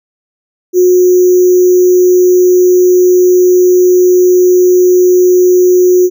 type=tone with sample-and-hold; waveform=sine; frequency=362.1 Hz; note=F#4; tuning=37 cents flat; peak=-3 dBFS; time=0.73-6.1 s; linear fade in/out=50 ms; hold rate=6300 Hz; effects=none